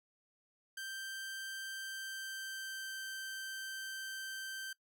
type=tone with pitch glide; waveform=sawtooth; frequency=1568 to 1558.1 Hz; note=G6 to G6; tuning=0 to -11 cents; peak=-38 dBFS; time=0.77-4.73 s; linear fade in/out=5 ms; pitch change=-11 cents; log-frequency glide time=1.67-2.97 s; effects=noise-tail reverb RT60 0.1 s tail -22 dB re dry